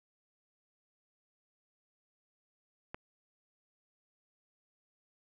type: click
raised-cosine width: 0.5 ms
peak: -25 dBFS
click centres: 2.945 s
effects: none